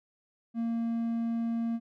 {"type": "tone", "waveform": "triangle", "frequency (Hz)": 230.7, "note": "A#3", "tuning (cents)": -18, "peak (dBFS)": -26, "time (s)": [0.54, 1.8], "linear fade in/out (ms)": 50, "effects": []}